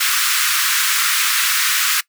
pink high-pass noise, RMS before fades -17 dBFS, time 0-2.01 s, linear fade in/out 10 ms, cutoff 1200 Hz, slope 48 dB/octave, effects noise-tail reverb RT60 0.1 s tail -21 dB re dry

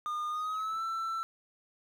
triangle tone with pitch glide, 1217 to 1334.8 Hz, D#6 to E6, -39 to +21 cents, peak -30 dBFS, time 0.06-1.23 s, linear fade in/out 0 ms, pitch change +160 cents, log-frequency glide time 0.29-0.83 s, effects 10-bit

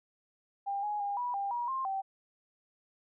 sine tone with pitch steps, 798 / 834 / 808 / 977 / 797 / 959 / 1058 / 775 Hz, G5 / G#5 / G#5 / B5 / G5 / A#5 / C6 / G5, +31 / +7 / -48 / -19 / +28 / +49 / +19 / -20 cents, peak -31 dBFS, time 0.66-2.02 s, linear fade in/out 20 ms, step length 170 ms, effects none

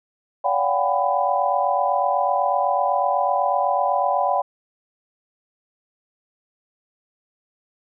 sine tone cluster, 573 / 711 / 759 / 799 / 998 Hz, D5 / F5 / F#5 / G5 / B5, -43 / +31 / +44 / +33 / +18 cents, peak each -24 dBFS, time 0.44-4.42 s, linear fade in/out 10 ms, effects none

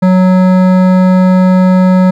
sine tone with hard clipping, 184.9 Hz, F#3, 1 cent flat, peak -6 dBFS, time 0.02-2.11 s, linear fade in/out 10 ms, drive 14 dB, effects none

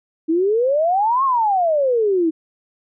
sine exponential two-way sweep, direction up then down, 311.1 to 1108.7 to 311.1 Hz, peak -14 dBFS, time 0.28-2.31 s, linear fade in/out 20 ms, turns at 1.24 s, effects none

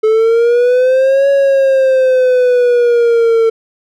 triangle exponential two-way sweep, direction up then down, 432.3 to 558 to 449.8 Hz, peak -5 dBFS, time 0.03-3.5 s, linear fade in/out 10 ms, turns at 1.29 s, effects none

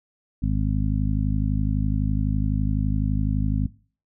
harmonic tone, 51.91 Hz, G#1, in tune, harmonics 1 / 2 / 3 / 4 / 5, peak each -23 / -26 / -28 / -29 / -30 dBFS, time 0.42-3.67 s, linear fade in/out 10 ms, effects noise-tail reverb RT60 0.4 s tail -20 dB re dry

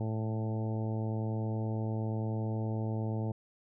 harmonic tone with a mistuned harmonic, 110 Hz, A2, in tune, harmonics 1 / 2 / 3 / 4 / 5 / 6 / 7 / 8, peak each -32 / -38 / -42 / -44 / -46 / -48 / -49 / -50 dBFS, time 0-3.32 s, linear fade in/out 5 ms, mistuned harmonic 1, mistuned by +16 cents, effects none

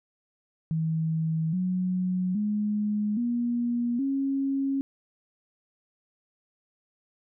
sine tone with pitch steps, 160.5 / 183.3 / 209.3 / 239.1 / 273.1 Hz, E3 / F#3 / G#3 / A#3 / C#4, -46 / -16 / +14 / +44 / -26 cents, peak -24 dBFS, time 0.71-4.81 s, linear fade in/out 0 ms, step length 820 ms, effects none

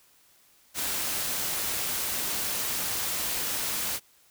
white noise, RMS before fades -30 dBFS, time 0.74-4 s, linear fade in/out 50 ms, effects white hiss -61 dBFS RMS until 4.3 s

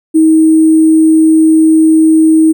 sine tone with sample-and-hold, 317.3 Hz, D#4, 34 cents sharp, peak -3 dBFS, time 0.14-2.53 s, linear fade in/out 20 ms, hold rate 8820 Hz, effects none

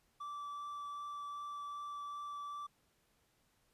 triangle tone with vibrato, 1162 Hz, D6, 19 cents flat, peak -40 dBFS, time 0.2-2.67 s, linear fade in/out 10 ms, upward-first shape triangle, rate 2.6 Hz, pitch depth 8 cents each way, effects pink hiss -75 dBFS RMS until 3.73 s + resampled to 32000 Hz

